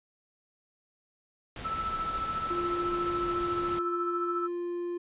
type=noise; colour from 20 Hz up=pink; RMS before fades=-40 dBFS; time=1.56-3.79 s; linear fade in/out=2 ms
type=tone with tremolo; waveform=sine; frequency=1318.5 Hz; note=E6; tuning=in tune; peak=-28 dBFS; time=1.64-4.48 s; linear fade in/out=20 ms; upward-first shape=sine; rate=14 Hz; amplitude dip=50%
type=tone; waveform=triangle; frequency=349.2 Hz; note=F4; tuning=in tune; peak=-29 dBFS; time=2.5-4.98 s; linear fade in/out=10 ms
effects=resampled to 8000 Hz

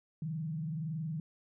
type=tone with frequency modulation; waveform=sine; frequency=158.1 Hz; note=D#3; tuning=28 cents sharp; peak=-34 dBFS; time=0.22-1.2 s; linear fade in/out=2 ms; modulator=21.5 Hz; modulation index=0.65; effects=none

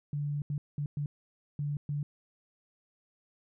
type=tone bursts at uneven times; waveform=sine; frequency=145.4 Hz; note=D3; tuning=17 cents flat; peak=-30 dBFS; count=6; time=0.13-0.42 / 0.5-0.58 / 0.78-0.86 / 0.97-1.06 / 1.59-1.77 / 1.89-2.03 s; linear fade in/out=2 ms; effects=none

